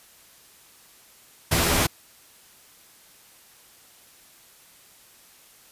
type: noise with comb filter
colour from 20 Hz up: pink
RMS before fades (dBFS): -21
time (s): 1.51-1.87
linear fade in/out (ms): 10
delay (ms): 12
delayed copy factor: +0.75
effects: white hiss -53 dBFS RMS until 5.71 s + resampled to 32000 Hz